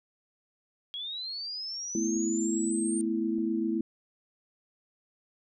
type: linear sweep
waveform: sine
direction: up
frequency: 3276 to 8870 Hz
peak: -34 dBFS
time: 0.94-3.01 s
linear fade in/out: 0 ms
type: chord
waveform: sine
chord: A suspended second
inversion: none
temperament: just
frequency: 220 / 247.5 / 330 Hz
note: A3 / B3 / E4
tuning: 0 / +4 / +2 cents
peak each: -31 / -34 / -29 dBFS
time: 1.95-3.81 s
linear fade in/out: 2 ms
type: clicks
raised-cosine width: 2 ms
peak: -39 dBFS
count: 2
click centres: 2.166 / 3.384 s
effects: none